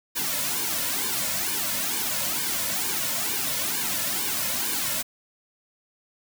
white noise with flanger, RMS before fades -27 dBFS, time 0.15-5.03 s, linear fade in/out 20 ms, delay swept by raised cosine 1.5 to 2.6 ms, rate 2.2 Hz, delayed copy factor -0.9, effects none

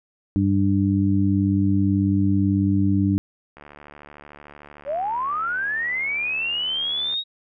harmonic tone, 98.2 Hz, G2, 4 cents sharp, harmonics 1 / 2 / 3, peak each -21 / -21 / -21 dBFS, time 0.36-3.18 s, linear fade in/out 0 ms
click train, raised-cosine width 0.5 ms, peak -27 dBFS, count 263, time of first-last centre 3.57-7.139 s, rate 73.4 Hz
sine linear sweep, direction up, 530 to 3802 Hz, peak -22 dBFS, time 4.85-7.24 s, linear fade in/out 50 ms
effects none

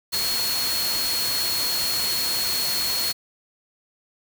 sine tone in noise, 4320 Hz, C#8, 45 cents flat, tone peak -24 dBFS, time 0.12-3.13 s, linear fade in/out 20 ms, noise white, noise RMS -27 dBFS, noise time 0.12-3.13 s, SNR 0 dB, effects none

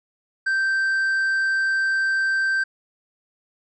triangle tone, 1563 Hz, G6, 6 cents flat, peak -17 dBFS, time 0.46-2.64 s, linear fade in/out 10 ms, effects resampled to 22050 Hz

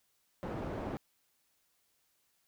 white low-pass noise, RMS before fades -39 dBFS, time 0.43-0.97 s, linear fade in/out 0 ms, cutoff 570 Hz, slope 12 dB/octave, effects white hiss -75 dBFS RMS until 2.47 s

